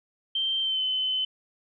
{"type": "tone with pitch glide", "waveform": "sine", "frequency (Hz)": [3136, 3045], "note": ["G7", "F#7"], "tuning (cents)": [0, 49], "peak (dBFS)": -24, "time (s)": [0.35, 1.25], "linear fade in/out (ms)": 5, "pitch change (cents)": -51, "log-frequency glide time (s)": [0.61, 0.82], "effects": []}